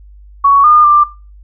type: tone with pitch steps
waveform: sine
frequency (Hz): 1119 / 1215 / 1185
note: C#6 / D#6 / D6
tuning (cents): +16 / -42 / +15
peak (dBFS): -4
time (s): 0.44-1.04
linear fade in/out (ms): 10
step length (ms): 200
effects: noise-tail reverb RT60 0.3 s tail -17 dB re dry + added 50 Hz sine -35 dBFS peak until 1.43 s